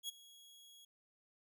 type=tone with ADSR envelope; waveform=sawtooth; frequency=3322 Hz; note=G#7; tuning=in tune; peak=-35 dBFS; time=0.03-0.85 s; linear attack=57 ms; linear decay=16 ms; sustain=-20 dB; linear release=5 ms; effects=none